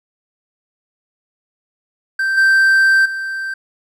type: tone with level steps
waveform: triangle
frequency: 1564 Hz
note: G6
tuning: 4 cents flat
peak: -13 / -7 / -19 dBFS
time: 2.19-3.54 s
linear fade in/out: 5 ms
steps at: 2.37 / 3.05 s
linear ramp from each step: 10 ms
effects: none